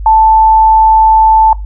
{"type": "tone", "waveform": "sine", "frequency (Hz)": 880, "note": "A5", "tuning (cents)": 0, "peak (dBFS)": -3, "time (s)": [0.06, 1.53], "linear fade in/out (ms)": 2, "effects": ["noise-tail reverb RT60 0.2 s tail -20 dB re dry", "added 50 Hz sine -18 dBFS peak until 1.65 s"]}